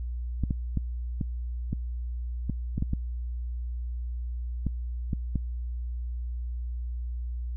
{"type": "clicks", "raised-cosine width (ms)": 5, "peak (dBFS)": -15, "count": 12, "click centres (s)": [0.437, 0.508, 0.773, 1.212, 1.73, 2.497, 2.78, 2.824, 2.934, 4.667, 5.132, 5.357], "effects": ["added 60 Hz sine -30 dBFS peak until 7.56 s"]}